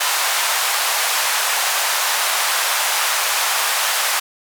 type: band-pass noise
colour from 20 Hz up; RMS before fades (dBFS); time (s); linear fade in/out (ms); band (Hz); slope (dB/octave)
pink; -19; 0-4.2; 10; 750 to 15000; 24
effects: none

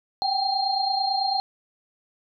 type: tone cluster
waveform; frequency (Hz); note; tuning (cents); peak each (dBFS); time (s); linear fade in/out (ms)
sine; 767 / 796 / 4205; G5 / G5 / C8; -38 / +26 / +8; -26; 0.22-1.4; 0
effects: none

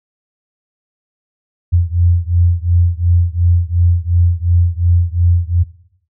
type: beating tone pair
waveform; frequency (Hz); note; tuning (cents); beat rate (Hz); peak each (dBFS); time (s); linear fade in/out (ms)
sine; 85.7 / 88.5; F2 / F2; -32 / +23; 2.8; -12 / -13; 1.72-5.64; 20
effects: noise-tail reverb RT60 0.7 s tail -18 dB re dry

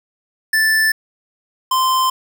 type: tone pair in turn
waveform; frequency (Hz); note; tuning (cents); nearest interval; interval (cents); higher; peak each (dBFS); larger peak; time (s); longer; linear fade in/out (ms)
square; 1760 / 1039; A6 / C6; 0 / -12; major sixth; 912; first; -13 / -14; first; 0.53-0.92 / 1.71-2.1; neither; 5
effects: 7-bit

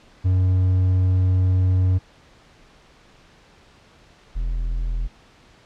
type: tone pair in turn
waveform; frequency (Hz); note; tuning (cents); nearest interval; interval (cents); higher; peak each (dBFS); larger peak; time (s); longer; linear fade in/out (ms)
triangle; 92.5 / 41.73; F#2 / E1; 0 / +22; octave + major second; 1378; first; -13 / -19; first; 0.24-1.99 / 4.35-5.08; first; 20
effects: pink hiss -52 dBFS RMS until 5.65 s + low-pass 5000 Hz 12 dB/octave

